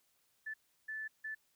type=tone bursts at uneven times; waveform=sine; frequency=1749 Hz; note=A6; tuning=11 cents flat; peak=-39 dBFS; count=3; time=0.46-0.54 / 0.88-1.08 / 1.24-1.35 s; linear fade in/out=10 ms; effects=white hiss -75 dBFS RMS until 1.55 s